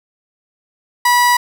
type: tone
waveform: 30% pulse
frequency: 975 Hz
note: B5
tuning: 23 cents flat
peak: -7 dBFS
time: 1.05-1.37 s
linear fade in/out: 5 ms
effects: 7-bit